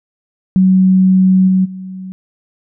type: tone with level steps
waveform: sine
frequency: 187.4 Hz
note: F#3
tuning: 22 cents sharp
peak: -6 / -8 / -24 dBFS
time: 0.56-2.12 s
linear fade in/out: 0 ms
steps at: 1.47 / 1.64 s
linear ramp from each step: 20 ms
effects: none